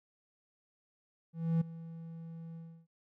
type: tone with ADSR envelope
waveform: triangle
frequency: 164.81 Hz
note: E3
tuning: in tune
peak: -23 dBFS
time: 1.33-2.87 s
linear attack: 280 ms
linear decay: 9 ms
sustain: -18 dB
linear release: 310 ms
effects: none